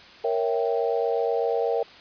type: chord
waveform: sine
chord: A# diminished seventh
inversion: none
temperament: equal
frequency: 466.2 / 554.4 / 659.3 / 784 Hz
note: A#4 / C#5 / E5 / G5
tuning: 0 / 0 / 0 / 0 cents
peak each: -24 / -29 / -29 / -30 dBFS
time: 0.24-1.83 s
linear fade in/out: 5 ms
effects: white hiss -47 dBFS RMS until 2 s + resampled to 11025 Hz